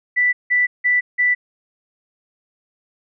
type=tone bursts; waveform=sine; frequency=1975.5 Hz; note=B6; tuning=in tune; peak=-13 dBFS; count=4; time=0.16-1.35 s; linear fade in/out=20 ms; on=170 ms; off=170 ms; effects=none